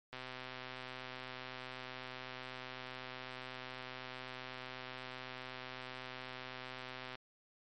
click train, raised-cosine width 0.3 ms, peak -29 dBFS, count 900, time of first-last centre 0.13-7.153 s, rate 128 Hz, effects MP3 48 kbps

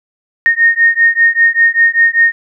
sine beating tone pair, 1844 / 1849.1 Hz, A#6 / A#6, -19 / -15 cents, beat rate 5.1 Hz, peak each -10 dBFS, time 0.46-2.32 s, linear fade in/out 0 ms, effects none

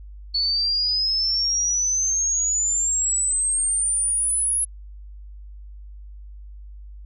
sine exponential sweep, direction up, 4418 to 10620 Hz, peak -19 dBFS, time 0.34-4.65 s, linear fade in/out 10 ms, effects added 50 Hz sine -37 dBFS peak until 7.05 s

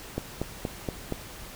click train, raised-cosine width 2 ms, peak -15 dBFS, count 5, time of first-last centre 0.18-1.123 s, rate 4.24 Hz, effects pink hiss -43 dBFS RMS until 1.55 s

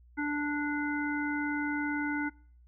harmonic tone, 293.7 Hz, D4, in tune, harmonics 1 / 3 / 5 / 7, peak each -31 / -39 / -35 / -39 dBFS, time 0.17-2.3 s, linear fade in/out 20 ms, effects noise-tail reverb RT60 0.5 s tail -25 dB re dry + added 60 Hz sine -55 dBFS peak until 2.67 s

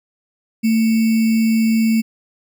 sine tone with sample-and-hold, 223.7 Hz, A3, 29 cents sharp, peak -12 dBFS, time 0.63-2.02 s, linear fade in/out 20 ms, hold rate 2450 Hz, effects none

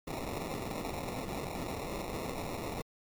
white noise with sample-and-hold, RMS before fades -38 dBFS, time 0.07-2.82 s, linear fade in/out 5 ms, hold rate 1575 Hz, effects MP3 96 kbps

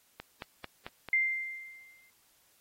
click train, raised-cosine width 0.3 ms, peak -24 dBFS, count 5, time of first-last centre 0.2-1.087 s, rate 4.51 Hz
sine tone with exponential decay, 2093 Hz, C7, in tune, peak -22 dBFS, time 1.13-2.1 s, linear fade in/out 2 ms, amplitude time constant 210 ms
effects white hiss -67 dBFS RMS until 2.6 s + AAC 48 kbps

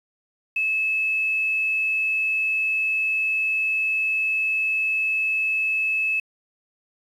sine tone with quantisation, 2600 Hz, E7, 24 cents flat, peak -20 dBFS, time 0.56-6.2 s, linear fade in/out 5 ms, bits 8, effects resampled to 32000 Hz

